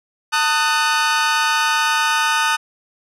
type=chord; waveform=sawtooth; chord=D# diminished; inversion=second; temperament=just; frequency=896 / 1244.5 / 1493.4 Hz; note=A5 / D#6 / F#6; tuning=+31 / 0 / +16 cents; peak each=-16 dBFS; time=0.32-2.57 s; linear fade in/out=20 ms; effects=low-pass 9000 Hz 12 dB/octave